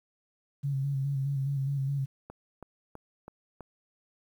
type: tone with vibrato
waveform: sine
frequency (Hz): 137.9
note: C#3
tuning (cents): -9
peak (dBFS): -27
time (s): 0.63-2.06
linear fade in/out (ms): 20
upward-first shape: square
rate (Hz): 4.8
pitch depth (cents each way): 35
type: click train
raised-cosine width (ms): 1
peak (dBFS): -29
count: 5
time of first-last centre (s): 2.3-3.607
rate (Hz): 3.06
effects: 10-bit